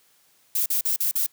violet noise bursts, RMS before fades -23 dBFS, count 5, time 0.55-1.264 s, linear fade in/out 5 ms, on 110 ms, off 41 ms, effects white hiss -61 dBFS RMS until 1.32 s + high-pass 80 Hz 12 dB/octave

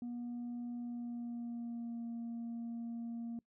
sine tone with pitch glide, 240.5 to 233.1 Hz, B3 to A#3, -46 to 0 cents, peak -37 dBFS, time 0.02-3.39 s, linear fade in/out 2 ms, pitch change -54 cents, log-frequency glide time 0.77-2.06 s, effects noise-tail reverb RT60 0.1 s tail -25 dB re dry + tanh soft clip ceiling -38 dBFS

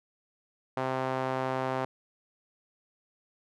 sawtooth tone with band-pass filter, 130.81 Hz, C3, in tune, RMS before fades -31 dBFS, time 0.77-1.85 s, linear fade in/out 2 ms, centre 820 Hz, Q 1.2, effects none

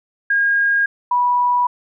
sine tone pair in turn, 1626 / 978.9 Hz, G#6 / B5, -37 / -16 cents, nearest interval major sixth, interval 879 cents, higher first, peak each -13 dBFS, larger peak neither, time 0.3-0.86 / 1.11-1.67 s, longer neither, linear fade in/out 5 ms, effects none

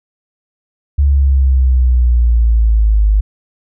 sine exponential sweep, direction down, 71.4 to 50.7 Hz, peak -7 dBFS, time 0.98-3.21 s, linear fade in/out 10 ms, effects none

